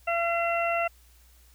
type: harmonic tone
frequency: 680 Hz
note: F5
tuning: 46 cents flat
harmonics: 1 / 2 / 3 / 4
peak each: -26 / -31 / -34 / -31 dBFS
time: 0.07-0.88 s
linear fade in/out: 10 ms
effects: added 60 Hz sine -55 dBFS peak until 1.54 s + white hiss -61 dBFS RMS until 1.54 s